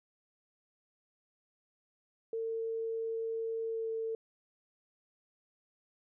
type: tone with pitch glide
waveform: sine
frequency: 451.8 to 448.7 Hz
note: A4 to A4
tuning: +46 to +34 cents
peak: -33 dBFS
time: 2.33-4.15 s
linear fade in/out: 2 ms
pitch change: -12 cents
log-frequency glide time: 3.64-3.87 s
effects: none